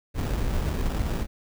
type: noise with sample-and-hold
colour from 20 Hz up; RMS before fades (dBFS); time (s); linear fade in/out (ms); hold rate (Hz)
brown; -26; 0.14-1.27; 50; 2100
effects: none